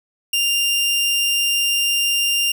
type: tone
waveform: sawtooth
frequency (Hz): 2794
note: F7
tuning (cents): 0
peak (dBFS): -13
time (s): 0.33-2.52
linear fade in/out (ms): 5
effects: none